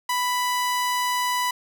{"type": "tone", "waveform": "sawtooth", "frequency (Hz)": 990, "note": "B5", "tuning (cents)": 4, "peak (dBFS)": -18, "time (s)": [0.09, 1.51], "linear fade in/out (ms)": 5, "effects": []}